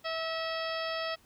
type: harmonic tone with a mistuned harmonic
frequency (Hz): 651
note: E5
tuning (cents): -22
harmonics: 1 / 2 / 3 / 4 / 5 / 6 / 7 / 8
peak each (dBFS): -35 / -38 / -40 / -43 / -42 / -48 / -45 / -44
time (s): 0.04-1.16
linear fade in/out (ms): 20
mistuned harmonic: 3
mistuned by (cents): -21
effects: pink hiss -63 dBFS RMS until 1.25 s